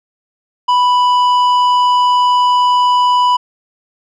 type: tone with tanh clipping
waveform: sine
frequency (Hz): 989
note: B5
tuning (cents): +2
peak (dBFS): -10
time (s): 0.68-3.37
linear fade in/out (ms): 10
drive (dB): 9
effects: none